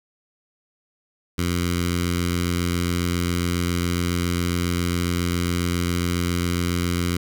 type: tone with notch filter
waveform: 10% pulse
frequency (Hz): 87.31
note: F2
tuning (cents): 0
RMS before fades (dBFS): -23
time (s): 1.38-7.17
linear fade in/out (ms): 5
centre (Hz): 640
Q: 0.5
effects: none